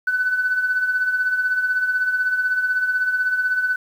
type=tone with tremolo; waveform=sine; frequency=1500 Hz; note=F#6; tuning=23 cents sharp; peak=-14 dBFS; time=0.07-3.76 s; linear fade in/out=5 ms; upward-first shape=triangle; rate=16 Hz; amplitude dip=65%; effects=tanh soft clip ceiling -11 dBFS + 8-bit